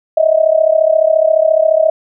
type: tone with amplitude modulation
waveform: sine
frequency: 636 Hz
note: D#5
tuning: 38 cents sharp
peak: -4 dBFS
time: 0.17-1.9 s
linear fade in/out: 5 ms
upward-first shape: sine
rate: 34.4 Hz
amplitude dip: 85%
effects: none